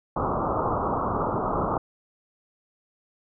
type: low-pass noise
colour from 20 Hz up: white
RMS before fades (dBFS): -26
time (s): 0.16-1.78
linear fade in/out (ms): 5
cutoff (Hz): 1300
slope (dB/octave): 96
effects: none